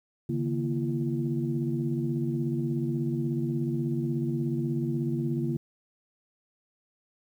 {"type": "tone cluster", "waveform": "sine", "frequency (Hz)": [140.3, 156.8, 234.4, 339.7], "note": ["C#3", "D#3", "A#3", "F4"], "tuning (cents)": [21, 14, 10, -48], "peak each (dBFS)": [-29, -35, -31, -32], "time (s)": [0.29, 5.57], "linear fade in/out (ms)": 5, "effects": ["tanh soft clip ceiling -16 dBFS", "10-bit"]}